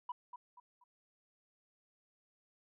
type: tone with echo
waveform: sine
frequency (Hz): 981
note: B5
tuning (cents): -12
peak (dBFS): -36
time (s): 0.09-0.12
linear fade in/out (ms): 5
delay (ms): 240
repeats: 3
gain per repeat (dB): -9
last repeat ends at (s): 0.84
effects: tanh soft clip ceiling -35 dBFS